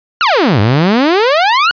sawtooth exponential two-way sweep, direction down then up, 1480 to 97.1 to 1480 Hz, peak -4 dBFS, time 0.21-1.71 s, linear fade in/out 0 ms, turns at 0.6 s, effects resampled to 11025 Hz

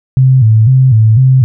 sine tone with vibrato, 120 Hz, B2, 49 cents flat, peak -3 dBFS, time 0.17-1.44 s, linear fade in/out 0 ms, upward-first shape square, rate 2 Hz, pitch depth 150 cents each way, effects none

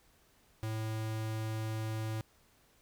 square tone, 110 Hz, A2, in tune, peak -35 dBFS, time 0.63-2.21 s, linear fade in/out 0 ms, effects pink hiss -67 dBFS RMS until 2.81 s

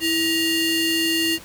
30% pulse ring-modulated tone, 1568 Hz, G6, in tune, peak -13 dBFS, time 0-1.39 s, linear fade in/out 50 ms, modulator 1240 Hz, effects pink hiss -42 dBFS RMS until 1.44 s + high-pass 60 Hz 12 dB/octave

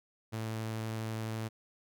sawtooth tone, 111 Hz, A2, 16 cents sharp, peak -31 dBFS, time 0.32-1.49 s, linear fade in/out 20 ms, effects none

